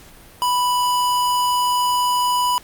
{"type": "tone", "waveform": "square", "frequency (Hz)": 987.8, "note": "B5", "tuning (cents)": 0, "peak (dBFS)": -17, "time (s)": [0.42, 2.58], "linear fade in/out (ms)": 0, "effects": ["pink hiss -45 dBFS RMS until 2.63 s", "Opus 48 kbps"]}